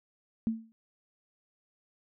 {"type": "tone with exponential decay", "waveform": "sine", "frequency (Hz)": 224.4, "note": "A3", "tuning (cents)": 34, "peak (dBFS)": -23, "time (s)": [0.47, 0.72], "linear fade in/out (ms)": 0, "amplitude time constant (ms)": 53, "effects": []}